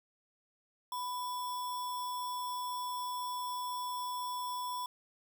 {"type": "tone with sample-and-hold", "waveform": "sine", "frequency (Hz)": 992, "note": "B5", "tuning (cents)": 7, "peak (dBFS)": -35, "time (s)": [0.92, 4.86], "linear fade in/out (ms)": 2, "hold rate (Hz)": 4410, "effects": []}